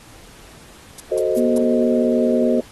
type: noise bursts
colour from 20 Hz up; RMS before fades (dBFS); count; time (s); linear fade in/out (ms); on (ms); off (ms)
violet; -27; 4; 0.98-1.582; 5; 23; 170
type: chord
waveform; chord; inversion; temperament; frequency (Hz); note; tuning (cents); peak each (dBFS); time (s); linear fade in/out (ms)
sine; F# diminished seventh; none; equal; 370 / 440 / 523.3 / 622.3; F#4 / A4 / C5 / Eb5; 0 / 0 / 0 / 0; -22; 1.11-2.61; 10
type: tone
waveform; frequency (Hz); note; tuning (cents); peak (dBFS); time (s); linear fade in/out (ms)
sine; 241.9; B3; -36; -17; 1.36-2.61; 20
effects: pink hiss -45 dBFS RMS until 2.71 s + AAC 32 kbps